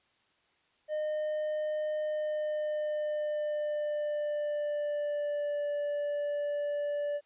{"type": "tone with pitch glide", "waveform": "triangle", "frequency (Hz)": [611, 582.4], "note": ["D#5", "D5"], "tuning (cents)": [-32, -15], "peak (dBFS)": -28, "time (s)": [0.88, 7.21], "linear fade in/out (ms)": 50, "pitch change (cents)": -83, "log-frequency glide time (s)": [2.01, 5.7], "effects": ["white hiss -70 dBFS RMS until 7.25 s", "resampled to 8000 Hz"]}